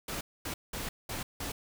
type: noise bursts at uneven times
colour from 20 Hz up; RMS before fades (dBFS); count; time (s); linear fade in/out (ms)
pink; -37; 5; 0.08-0.21 / 0.45-0.54 / 0.73-0.89 / 1.09-1.23 / 1.4-1.52; 5
effects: none